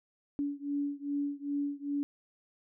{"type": "beating tone pair", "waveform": "sine", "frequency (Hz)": [284.6, 287.1], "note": ["C#4", "D4"], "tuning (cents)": [46, -39], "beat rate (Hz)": 2.5, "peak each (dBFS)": [-34, -35], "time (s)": [0.39, 2.03], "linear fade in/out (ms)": 0, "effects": []}